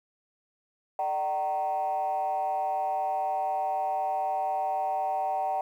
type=tone with frequency modulation; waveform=sine; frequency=764 Hz; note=G5; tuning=45 cents flat; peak=-25 dBFS; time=0.99-5.61 s; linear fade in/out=2 ms; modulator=163 Hz; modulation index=0.78; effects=tanh soft clip ceiling -21 dBFS + 10-bit